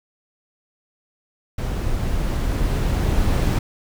brown noise with level ramp, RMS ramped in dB -24 to -17 dBFS, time 1.58-3.59 s, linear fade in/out 5 ms, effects none

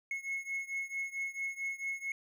triangle beating tone pair, 2178 / 2182.5 Hz, C#7 / C#7, -31 / -28 cents, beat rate 4.5 Hz, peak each -36 / -38 dBFS, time 0.11-2.12 s, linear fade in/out 2 ms, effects none

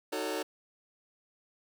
sawtooth chord, D# half-diminished seventh, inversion none, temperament just, 311.1 / 373.4 / 448 / 560 Hz, D#4 / F#4 / A4 / C#5, 0 / +16 / +31 / +18 cents, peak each -34 / -34 / -33 / -34 dBFS, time 0.12-0.43 s, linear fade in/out 10 ms, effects none

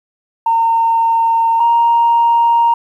sine tone pair in turn, 914 / 933.7 Hz, A#5 / A#5, -34 / +3 cents, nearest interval unison, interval 37 cents, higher second, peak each -9 / -7 dBFS, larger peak second, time 0.46-1.6 / 1.6-2.74 s, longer neither, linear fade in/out 5 ms, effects tanh soft clip ceiling -4 dBFS + 8-bit

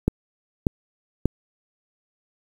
click train, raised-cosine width 3 ms, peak -5 dBFS, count 3, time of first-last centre 0.08-1.256 s, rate 1.7 Hz, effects 7-bit

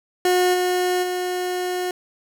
30% pulse tone with level steps, 362.1 Hz, F#4, 37 cents flat, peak -13 / -16 / -20 dBFS, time 0.25-1.91 s, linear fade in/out 2 ms, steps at 0.53 / 1.02 s, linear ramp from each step 20 ms, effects none

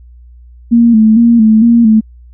sine tone with vibrato, 226.2 Hz, A3, 48 cents sharp, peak -3 dBFS, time 0.71-2.01 s, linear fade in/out 20 ms, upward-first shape square, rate 2.2 Hz, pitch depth 60 cents each way, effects added 60 Hz sine -34 dBFS peak until 2.33 s

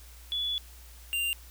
sine / square tone pair in turn, 3424 / 2786 Hz, A7 / F7, -48 / -5 cents, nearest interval major third, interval 357 cents, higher first, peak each -28 dBFS, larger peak neither, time 0.32-0.58 / 1.13-1.33 s, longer first, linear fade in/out 0 ms, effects added 60 Hz sine -48 dBFS peak until 1.5 s + white hiss -54 dBFS RMS until 1.5 s

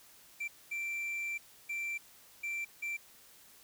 triangle tone bursts at uneven times, 2349 Hz, D7, in tune, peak -33 dBFS, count 5, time 0.4-0.48 / 0.71-1.38 / 1.69-1.98 / 2.43-2.65 / 2.82-2.97 s, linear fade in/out 10 ms, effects white hiss -59 dBFS RMS until 3.63 s

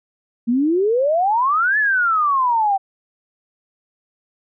sine exponential two-way sweep, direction up then down, 226.2 to 1761 to 763 Hz, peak -14 dBFS, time 0.47-2.78 s, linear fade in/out 20 ms, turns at 1.78 s, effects none

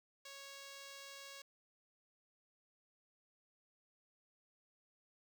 5% pulse tone, 553 Hz, C#5, 4 cents flat, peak -39 dBFS, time 0.25-1.42 s, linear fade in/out 5 ms, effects none

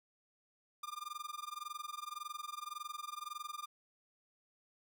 45% pulse tone with amplitude modulation, 1202 Hz, D6, 40 cents sharp, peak -39 dBFS, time 0.83-3.66 s, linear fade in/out 5 ms, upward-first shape sine, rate 21.8 Hz, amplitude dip 95%, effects none

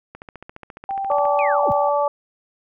click train, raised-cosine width 0.5 ms, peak -22 dBFS, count 17, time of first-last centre 0.15-1.253 s, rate 14.5 Hz
sine tone with pitch glide, 784 to 791.3 Hz, G5 to G5, 0 to +16 cents, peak -22 dBFS, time 0.89-1.89 s, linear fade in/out 2 ms, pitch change +16 cents, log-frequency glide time 1-1.53 s
harmonic tone, 289 Hz, D4, 28 cents flat, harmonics 2 / 3 / 4, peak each -19 / -21 / -24 dBFS, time 1.1-2.08 s, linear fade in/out 2 ms
sine linear sweep, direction down, 2571 to 38.89 Hz, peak -25 dBFS, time 1.39-1.72 s, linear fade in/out 0 ms
effects none

